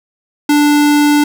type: tone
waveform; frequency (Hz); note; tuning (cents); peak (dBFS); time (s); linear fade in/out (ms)
square; 293.7; D4; 0; -8; 0.49-1.24; 5
effects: none